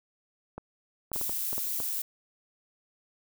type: clicks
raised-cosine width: 1 ms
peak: -24 dBFS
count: 8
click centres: 0.58 / 1.117 / 1.161 / 1.213 / 1.295 / 1.53 / 1.58 / 1.802 s
type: noise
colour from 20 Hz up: violet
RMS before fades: -32 dBFS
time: 1.13-2.02 s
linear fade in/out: 5 ms
effects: none